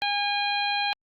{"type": "harmonic tone with a mistuned harmonic", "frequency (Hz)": 815, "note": "G#5", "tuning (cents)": -33, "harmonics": [1, 2, 3, 4, 5], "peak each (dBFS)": [-27, -33, -30, -32, -31], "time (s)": [0.02, 0.93], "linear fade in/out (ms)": 0, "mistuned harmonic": 4, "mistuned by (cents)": -16, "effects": ["Opus 48 kbps"]}